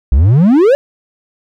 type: exponential sweep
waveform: triangle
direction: up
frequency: 58.27 to 588 Hz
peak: -3 dBFS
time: 0.12-0.75 s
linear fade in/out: 0 ms
effects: none